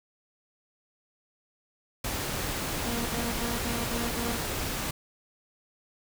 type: noise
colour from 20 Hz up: pink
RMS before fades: -32 dBFS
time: 2.04-4.91 s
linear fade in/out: 5 ms
type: tone bursts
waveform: sawtooth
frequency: 235.3 Hz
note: A#3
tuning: 16 cents sharp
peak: -28 dBFS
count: 6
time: 2.86-4.37 s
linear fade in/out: 5 ms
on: 200 ms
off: 62 ms
effects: none